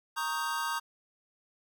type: chord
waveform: square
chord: Eb dominant seventh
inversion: second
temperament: equal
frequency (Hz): 932.3 / 1108.7 / 1244.5 / 1568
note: Bb5 / Db6 / Eb6 / G6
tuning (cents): 0 / 0 / 0 / 0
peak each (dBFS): -36 / -39 / -37 / -37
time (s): 0.16-0.8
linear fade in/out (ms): 20
effects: none